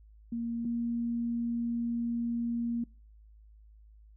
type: tone pair in turn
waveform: sine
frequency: 233.1 / 235 Hz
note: A#3 / A#3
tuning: 0 / +14 cents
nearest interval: unison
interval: 14 cents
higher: second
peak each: -31 / -29 dBFS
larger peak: second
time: 0.32-0.65 / 0.65-2.84 s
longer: second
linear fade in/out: 5 ms
effects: noise-tail reverb RT60 0.4 s tail -25 dB re dry + added 53 Hz sine -53 dBFS peak until 4.16 s